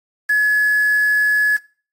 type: tone with quantisation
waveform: sine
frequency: 1700 Hz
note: G#6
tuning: 40 cents sharp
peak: -12 dBFS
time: 0.29-1.57 s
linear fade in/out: 10 ms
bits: 5
effects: noise-tail reverb RT60 0.4 s tail -21 dB re dry + AAC 48 kbps